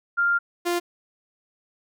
sine / sawtooth tone pair in turn, 1396.9 / 348.5 Hz, F6 / F4, 0 / -4 cents, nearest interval 2 octaves, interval 2404 cents, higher first, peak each -18 dBFS, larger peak neither, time 0.17-0.39 / 0.65-0.8 s, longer first, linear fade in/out 20 ms, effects none

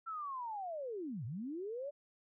sine linear two-way sweep, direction down then up, 1355 to 103.7 to 591 Hz, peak -39 dBFS, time 0.06-1.91 s, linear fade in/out 20 ms, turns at 1.25 s, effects none

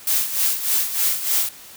blue noise with tremolo, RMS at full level -18 dBFS, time 0.07-1.49 s, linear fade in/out 2 ms, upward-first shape sine, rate 3.3 Hz, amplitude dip 70%, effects white hiss -42 dBFS RMS until 1.76 s

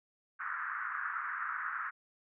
pink band-pass noise, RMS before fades -38 dBFS, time 0.39-1.91 s, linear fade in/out 20 ms, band 1200 to 1700 Hz, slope 48 dB/octave, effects none

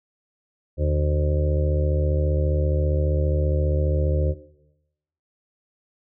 harmonic tone with a mistuned harmonic, 74.9 Hz, D2, 35 cents sharp, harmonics 1 / 2 / 4 / 5 / 6 / 7 / 8, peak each -20 / -27 / -33 / -32 / -38 / -28 / -36 dBFS, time 0.77-4.35 s, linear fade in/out 50 ms, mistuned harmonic 1, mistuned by +82 cents, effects noise-tail reverb RT60 0.9 s tail -17 dB re dry

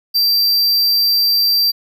square tone, 4699 Hz, D8, in tune, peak -12 dBFS, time 0.14-1.72 s, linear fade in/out 20 ms, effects none

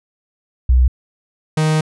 sine / 45% pulse tone pair in turn, 62.7 / 155.77 Hz, B1 / D#3, +27 / +2 cents, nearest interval octave + major third, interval 1575 cents, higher second, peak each -8 / -13 dBFS, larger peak first, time 0.69-0.88 / 1.57-1.81 s, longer second, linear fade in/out 5 ms, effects resampled to 24000 Hz

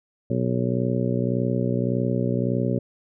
harmonic tone, 61.74 Hz, B1, in tune, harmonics 2 / 3 / 4 / 5 / 6 / 7 / 8 / 9, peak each -25 / -27 / -27 / -36 / -30 / -31 / -41 / -31 dBFS, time 0.3-2.79 s, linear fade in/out 5 ms, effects none

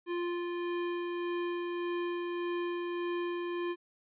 square tone with tremolo, 348.6 Hz, F4, 3 cents flat, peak -32 dBFS, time 0.06-3.76 s, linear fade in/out 50 ms, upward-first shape sine, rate 1.7 Hz, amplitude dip 25%, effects resampled to 8000 Hz

